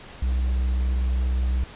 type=tone; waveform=triangle; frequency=63.1 Hz; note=B1; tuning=38 cents sharp; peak=-18 dBFS; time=0.22-1.64 s; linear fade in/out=5 ms; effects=pink hiss -43 dBFS RMS until 1.75 s + resampled to 8000 Hz